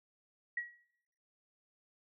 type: tone with exponential decay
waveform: sine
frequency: 1915 Hz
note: A#6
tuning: 46 cents sharp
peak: -31 dBFS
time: 0.57-0.76 s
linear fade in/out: 5 ms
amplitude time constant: 41 ms
effects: noise-tail reverb RT60 0.9 s tail -23 dB re dry